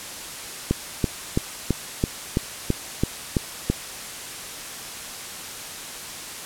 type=click train; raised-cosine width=3 ms; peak=-6 dBFS; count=10; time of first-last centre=0.71-3.7 s; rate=3.01 Hz; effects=white hiss -35 dBFS RMS until 6.45 s + low-pass 11000 Hz 12 dB/octave